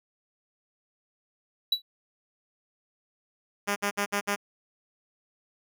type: tone with exponential decay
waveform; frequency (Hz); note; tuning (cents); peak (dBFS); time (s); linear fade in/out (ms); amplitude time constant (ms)
triangle; 3931; B7; -9; -16; 1.72-1.82; 5; 20
type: tone bursts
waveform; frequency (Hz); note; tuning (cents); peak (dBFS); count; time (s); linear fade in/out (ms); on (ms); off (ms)
5% pulse; 202.9; G#3; -40; -14; 5; 3.67-4.362; 20; 92; 58
effects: none